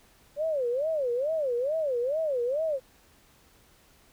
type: tone with vibrato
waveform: sine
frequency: 554.4 Hz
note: C#5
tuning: in tune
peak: -25 dBFS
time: 0.36-2.8 s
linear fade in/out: 50 ms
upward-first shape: sine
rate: 2.3 Hz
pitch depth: 270 cents each way
effects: pink hiss -60 dBFS RMS until 4.12 s